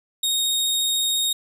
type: tone with vibrato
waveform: sawtooth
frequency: 3729 Hz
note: A#7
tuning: in tune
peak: -17 dBFS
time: 0.23-1.33 s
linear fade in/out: 5 ms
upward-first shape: sine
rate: 14 Hz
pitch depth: 8 cents each way
effects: none